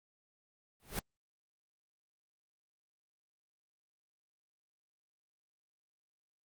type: noise with exponential growth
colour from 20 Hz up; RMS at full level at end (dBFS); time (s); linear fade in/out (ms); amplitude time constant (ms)
pink; -33; 0.8-0.99; 0; 40
effects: Opus 24 kbps